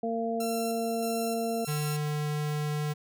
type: harmonic tone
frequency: 228.8 Hz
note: A#3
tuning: 32 cents flat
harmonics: 1 / 2 / 3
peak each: -32 / -32 / -32 dBFS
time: 0.03-1.65 s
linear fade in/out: 5 ms
type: tone with tremolo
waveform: 5% pulse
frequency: 1353 Hz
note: E6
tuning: 45 cents sharp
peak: -25 dBFS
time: 0.4-1.97 s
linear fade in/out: 5 ms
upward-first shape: square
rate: 1.6 Hz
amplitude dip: 40%
type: tone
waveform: square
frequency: 149.6 Hz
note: D3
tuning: 32 cents sharp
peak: -29 dBFS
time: 1.67-2.94 s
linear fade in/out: 20 ms
effects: none